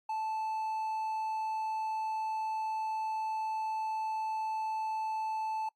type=tone; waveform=triangle; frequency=876 Hz; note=A5; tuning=8 cents flat; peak=-30 dBFS; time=0.09-5.69 s; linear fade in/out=5 ms; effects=noise-tail reverb RT60 0.1 s tail -23 dB re dry + AAC 64 kbps